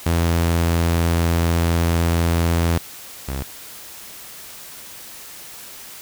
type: tone pair in turn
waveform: sawtooth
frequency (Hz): 84.2 / 67.37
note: E2 / C#2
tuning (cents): +37 / -49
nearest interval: major third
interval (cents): 386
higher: first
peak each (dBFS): -12 / -20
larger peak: first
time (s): 0.06-2.78 / 3.28-3.43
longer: first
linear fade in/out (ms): 5
effects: white hiss -38 dBFS RMS until 6.01 s